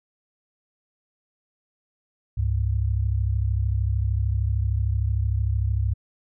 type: tone pair together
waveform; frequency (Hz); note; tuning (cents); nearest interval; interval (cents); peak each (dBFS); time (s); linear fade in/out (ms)
sine; 68.29 / 101.5; C#2 / G#2; -25 / -39; perfect fifth; 686; -23; 2.37-5.94; 10
effects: none